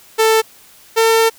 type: tone pair in turn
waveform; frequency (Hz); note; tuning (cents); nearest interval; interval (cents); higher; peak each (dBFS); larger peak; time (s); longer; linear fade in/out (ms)
sawtooth; 443 / 451; A4 / A4; +12 / +43; unison; 31; second; -6; neither; 0.18-0.42 / 0.96-1.3; second; 20
effects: white hiss -45 dBFS RMS until 1.38 s